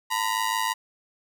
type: ring-modulated tone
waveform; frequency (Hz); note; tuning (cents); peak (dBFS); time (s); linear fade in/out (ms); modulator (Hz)
sawtooth; 957; A#5; +45; -17; 0.1-0.74; 20; 52.9
effects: none